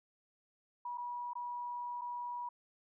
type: tone with dropouts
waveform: sine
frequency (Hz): 969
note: B5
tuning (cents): -33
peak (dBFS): -38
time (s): 0.85-2.49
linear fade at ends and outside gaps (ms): 5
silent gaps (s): 0.975-0.98 / 1.334-1.353 / 2.012-2.016
effects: none